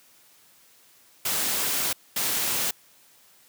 white noise bursts at uneven times, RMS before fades -26 dBFS, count 2, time 1.25-1.93 / 2.16-2.71 s, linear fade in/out 5 ms, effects white hiss -57 dBFS RMS until 3.48 s + high-pass 100 Hz 12 dB/octave

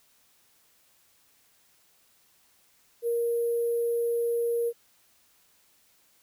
sine tone with sample-and-hold, 470 Hz, A#4, 14 cents sharp, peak -24 dBFS, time 3.02-4.73 s, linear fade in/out 50 ms, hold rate 11025 Hz, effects white hiss -64 dBFS RMS until 6.22 s

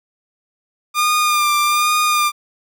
sawtooth tone with vibrato, 1205 Hz, D6, 44 cents sharp, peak -10 dBFS, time 0.94-2.32 s, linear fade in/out 50 ms, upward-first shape sine, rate 1.2 Hz, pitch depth 29 cents each way, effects none

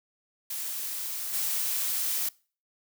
blue noise with level steps, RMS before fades -34 / -29 dBFS, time 0.5-2.29 s, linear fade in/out 5 ms, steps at 1.33 s, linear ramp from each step 10 ms, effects noise-tail reverb RT60 0.4 s tail -24 dB re dry

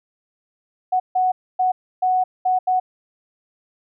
sine tone bursts at uneven times, 740 Hz, F#5, in tune, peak -15 dBFS, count 6, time 0.92-1 / 1.15-1.32 / 1.59-1.72 / 2.02-2.24 / 2.45-2.59 / 2.67-2.8 s, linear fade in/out 10 ms, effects none

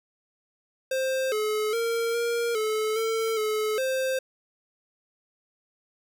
square tone with pitch steps, 525 / 427.7 / 462 / 469.5 / 433 / 448.3 / 430 / 524 Hz, C5 / A4 / A#4 / A#4 / A4 / A4 / A4 / C5, +6 / -49 / -16 / +12 / -28 / +32 / -40 / +2 cents, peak -25 dBFS, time 0.91-4.19 s, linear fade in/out 5 ms, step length 410 ms, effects none

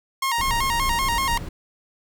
sawtooth tone with vibrato, 1002 Hz, B5, 25 cents sharp, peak -17 dBFS, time 0.22-1.38 s, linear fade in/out 5 ms, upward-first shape square, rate 5.2 Hz, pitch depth 120 cents each way
brown noise, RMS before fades -29 dBFS, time 0.38-1.49 s, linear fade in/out 5 ms
effects none

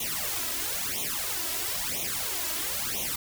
white noise with flanger, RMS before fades -31 dBFS, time 0-3.16 s, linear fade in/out 5 ms, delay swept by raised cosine 0.31 to 3.11 ms, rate 1 Hz, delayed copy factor +0.95, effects none

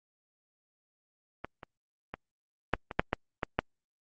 clicks, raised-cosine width 0.5 ms, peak -21 / -28 / -22 / -8 / -22 / -7 / -11 / -14 / -9 dBFS, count 9, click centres 1.446 / 1.632 / 2.14 / 2.737 / 2.912 / 2.995 / 3.131 / 3.432 / 3.59 s, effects Opus 32 kbps

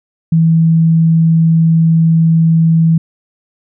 sine tone, 163.3 Hz, E3, 16 cents flat, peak -6 dBFS, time 0.32-2.98 s, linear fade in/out 5 ms, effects none

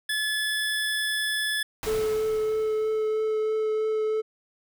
25% pulse tone, 1721 Hz, A6, 39 cents flat, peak -21 dBFS, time 0.09-1.63 s, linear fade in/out 5 ms
pink noise with exponential decay, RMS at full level -33 dBFS, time 1.83-3.63 s, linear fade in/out 0 ms, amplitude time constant 390 ms
triangle tone with vibrato, 434.5 Hz, A4, 22 cents flat, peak -21 dBFS, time 1.86-4.22 s, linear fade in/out 20 ms, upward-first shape triangle, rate 3.1 Hz, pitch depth 10 cents each way
effects none

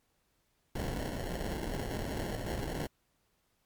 pink noise with sample-and-hold, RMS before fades -36 dBFS, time 0.75-2.87 s, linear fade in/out 5 ms, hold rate 1225 Hz, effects pink hiss -75 dBFS RMS until 3.65 s + MP3 96 kbps

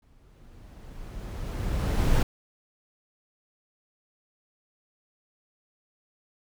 brown noise with exponential growth, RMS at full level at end -19 dBFS, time 0.02-2.23 s, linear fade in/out 5 ms, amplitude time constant 480 ms, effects none

